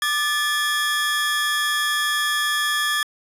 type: tone cluster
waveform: 45% pulse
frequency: 1194 / 1741 / 3317 Hz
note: D6 / A6 / G#7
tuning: +28 / -19 / -3 cents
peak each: -26 / -22 / -25 dBFS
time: 0.02-3.03 s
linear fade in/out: 2 ms
effects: resampled to 32000 Hz